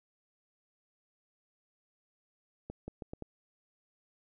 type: accelerating click train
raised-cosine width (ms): 2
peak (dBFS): -27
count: 5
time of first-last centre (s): 2.7-3.223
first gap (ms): 180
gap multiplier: 0.79
effects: none